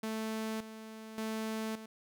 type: tone with tremolo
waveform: sawtooth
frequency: 220 Hz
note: A3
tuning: in tune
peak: -31 dBFS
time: 0.03-1.86 s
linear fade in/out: 5 ms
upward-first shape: square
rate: 0.87 Hz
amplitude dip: 70%
effects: none